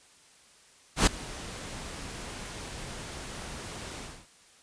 pink noise with ADSR envelope, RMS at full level -19 dBFS, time 0.96-4.27 s, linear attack 110 ms, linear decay 6 ms, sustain -21 dB, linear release 280 ms, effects white hiss -58 dBFS RMS until 4.62 s + resampled to 22050 Hz

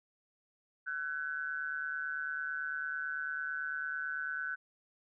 sine tone with amplitude modulation, 1509 Hz, F#6, 34 cents sharp, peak -31 dBFS, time 0.86-4.56 s, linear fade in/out 20 ms, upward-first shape sine, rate 149 Hz, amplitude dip 80%, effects none

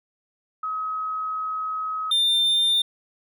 sine / triangle tone pair in turn, 1273 / 3601 Hz, D#6 / A7, +39 / +39 cents, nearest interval octave + tritone, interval 1800 cents, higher second, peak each -25 / -16 dBFS, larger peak second, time 0.63-2.11 / 2.11-2.82 s, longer first, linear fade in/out 5 ms, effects none

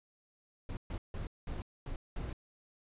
brown noise bursts at uneven times, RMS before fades -39 dBFS, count 6, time 0.69-0.77 / 0.9-0.98 / 1.14-1.27 / 1.47-1.62 / 1.86-1.96 / 2.16-2.33 s, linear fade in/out 2 ms, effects resampled to 8000 Hz

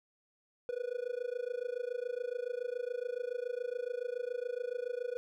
triangle tone with amplitude modulation, 489.7 Hz, B4, 15 cents flat, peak -29 dBFS, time 0.69-5.17 s, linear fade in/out 0 ms, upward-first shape sine, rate 27.1 Hz, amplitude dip 95%, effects none

